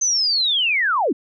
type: linear sweep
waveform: sine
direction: down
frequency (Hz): 6272 to 214.1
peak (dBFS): -16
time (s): 0.01-1.13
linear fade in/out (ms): 10
effects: none